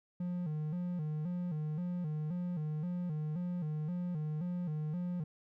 triangle tone with vibrato, 164.81 Hz, E3, in tune, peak -32 dBFS, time 0.2-5.24 s, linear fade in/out 5 ms, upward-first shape square, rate 1.9 Hz, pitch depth 130 cents each way, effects none

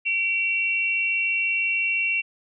sine tone pair together, 2312 / 2727 Hz, D7 / F7, -28 / -42 cents, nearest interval minor third, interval 286 cents, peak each -26 / -22 dBFS, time 0.05-2.22 s, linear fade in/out 20 ms, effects none

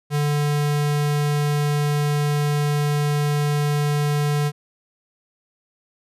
square tone, 146.83 Hz, D3, in tune, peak -19 dBFS, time 0.1-4.52 s, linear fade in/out 50 ms, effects resampled to 32000 Hz

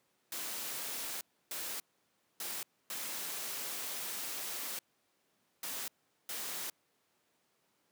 white noise bursts at uneven times, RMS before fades -40 dBFS, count 6, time 0.32-1.21 / 1.51-1.8 / 2.4-2.63 / 2.9-4.79 / 5.63-5.88 / 6.29-6.7 s, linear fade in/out 2 ms, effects pink hiss -75 dBFS RMS until 7.91 s + high-pass 200 Hz 12 dB/octave

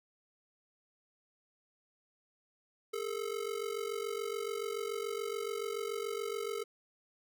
square ring-modulated tone, 432.9 Hz, A4, 28 cents flat, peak -33 dBFS, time 2.93-6.64 s, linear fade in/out 10 ms, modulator 23.5 Hz, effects none

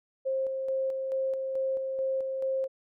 sine tone with tremolo, 531 Hz, C5, 25 cents sharp, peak -26 dBFS, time 0.25-2.68 s, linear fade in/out 20 ms, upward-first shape square, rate 2.3 Hz, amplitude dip 35%, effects none

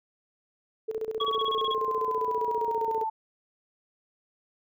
sine tone with tremolo, 440 Hz, A4, in tune, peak -27 dBFS, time 0.88-3.04 s, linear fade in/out 10 ms, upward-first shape square, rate 15 Hz, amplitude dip 75%
sine linear sweep, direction down, 1141 to 880 Hz, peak -27 dBFS, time 1.2-3.1 s, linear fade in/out 10 ms
sine tone bursts, 3322 Hz, G#7, in tune, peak -29 dBFS, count 9, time 1.2-1.74 s, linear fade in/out 5 ms, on 36 ms, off 27 ms
effects none

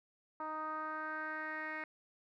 10% pulse tone with low-pass filter sweep, 311.1 Hz, D#4, in tune, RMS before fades -41 dBFS, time 0.4-1.84 s, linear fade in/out 2 ms, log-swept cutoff 1100 to 2100 Hz, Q 4.4, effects none

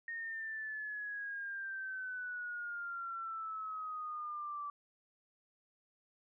sine exponential sweep, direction down, 1853 to 1158 Hz, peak -39 dBFS, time 0.08-4.7 s, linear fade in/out 2 ms, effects none

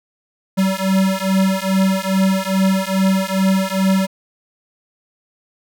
square beating tone pair, 190.1 / 192.5 Hz, F#3 / G3, +47 / -31 cents, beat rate 2.4 Hz, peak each -18 dBFS, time 0.57-4.07 s, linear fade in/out 20 ms, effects none

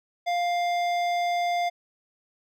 sine tone with hard clipping, 700 Hz, F5, 4 cents sharp, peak -25 dBFS, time 0.26-1.7 s, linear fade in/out 20 ms, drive 13 dB, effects none

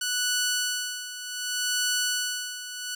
10% pulse tone with tremolo, 1480 Hz, F#6, in tune, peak -15 dBFS, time 0.01-2.95 s, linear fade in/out 5 ms, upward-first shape sine, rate 0.66 Hz, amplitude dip 75%, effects none

